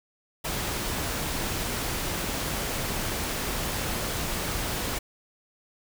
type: noise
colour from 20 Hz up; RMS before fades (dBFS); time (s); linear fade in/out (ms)
pink; -30; 0.44-4.99; 10
effects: none